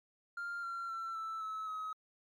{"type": "tone with pitch steps", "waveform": "triangle", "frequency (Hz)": [1396.9, 1371.3, 1346.2, 1321.5, 1297.3, 1273.6], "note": ["F6", "F6", "E6", "E6", "E6", "D#6"], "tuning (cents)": [0, -32, 36, 4, -28, 40], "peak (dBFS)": -35, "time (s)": [0.37, 1.93], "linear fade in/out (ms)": 5, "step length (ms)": 260, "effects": ["tanh soft clip ceiling -33 dBFS", "MP3 96 kbps"]}